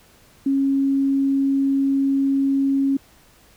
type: tone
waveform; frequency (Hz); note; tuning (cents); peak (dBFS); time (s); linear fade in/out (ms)
sine; 273.7; C#4; -22; -16; 0.46-2.97; 5
effects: pink hiss -53 dBFS RMS until 3.56 s